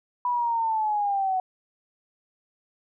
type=linear sweep; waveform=sine; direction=down; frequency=987.8 to 740 Hz; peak=-22 dBFS; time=0.25-1.4 s; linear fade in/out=2 ms; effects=none